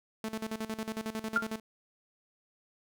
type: tone with tremolo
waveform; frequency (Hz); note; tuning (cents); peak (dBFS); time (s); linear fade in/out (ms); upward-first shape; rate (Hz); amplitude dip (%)
sawtooth; 220; A3; 0; -29; 0.24-1.6; 2; square; 11; 80
type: tone with exponential decay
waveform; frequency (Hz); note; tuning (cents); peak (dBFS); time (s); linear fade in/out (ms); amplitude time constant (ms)
sine; 1396.9; F6; 0; -20; 1.36-1.48; 2; 26
effects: none